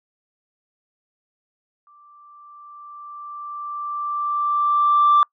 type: tone with exponential growth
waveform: sine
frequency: 1174.7 Hz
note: D6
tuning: in tune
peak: -9 dBFS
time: 1.87-5.23 s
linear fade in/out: 1 ms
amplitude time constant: 730 ms
effects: noise-tail reverb RT60 0.1 s tail -26 dB re dry + tanh soft clip ceiling -8 dBFS